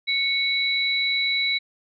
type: tone pair together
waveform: sine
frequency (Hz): 2218 / 3930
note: C#7 / B7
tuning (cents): 0 / -9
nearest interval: minor seventh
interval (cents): 991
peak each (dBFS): -23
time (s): 0.07-1.59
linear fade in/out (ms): 20
effects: none